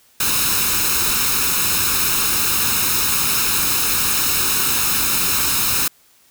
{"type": "noise with comb filter", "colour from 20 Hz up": "white", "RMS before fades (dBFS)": -18, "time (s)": [0.2, 5.88], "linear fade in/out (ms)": 5, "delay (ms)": 0.76, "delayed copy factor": 0.65, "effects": ["white hiss -54 dBFS RMS until 6.3 s"]}